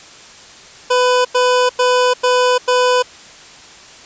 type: tone bursts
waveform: 25% pulse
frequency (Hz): 499.5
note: B4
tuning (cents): +20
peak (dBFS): -7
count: 5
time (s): 0.9-3.026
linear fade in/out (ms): 10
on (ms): 350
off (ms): 94
effects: white hiss -39 dBFS RMS until 4.05 s + resampled to 16000 Hz